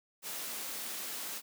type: high-pass noise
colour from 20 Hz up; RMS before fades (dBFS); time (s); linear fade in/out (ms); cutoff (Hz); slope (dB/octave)
white; -40; 0.22-1.42; 50; 180; 24
effects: none